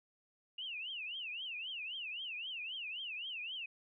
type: tone with vibrato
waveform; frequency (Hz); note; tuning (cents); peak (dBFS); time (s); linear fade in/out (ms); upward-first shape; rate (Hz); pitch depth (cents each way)
sine; 2794; F7; 0; -40; 0.58-3.66; 5; triangle; 3.8; 270
effects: none